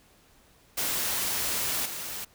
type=noise with level steps; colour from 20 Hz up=white; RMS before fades=-29 / -36 dBFS; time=0.77-2.25 s; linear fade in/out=10 ms; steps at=1.85 s; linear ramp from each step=10 ms; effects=pink hiss -60 dBFS RMS until 2.34 s